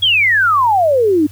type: exponential sweep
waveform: sine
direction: down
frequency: 3380 to 285.2 Hz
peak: -9 dBFS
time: 0.02-1.27 s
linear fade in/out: 10 ms
effects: added 98 Hz sine -33 dBFS peak until 1.31 s + white hiss -45 dBFS RMS until 1.31 s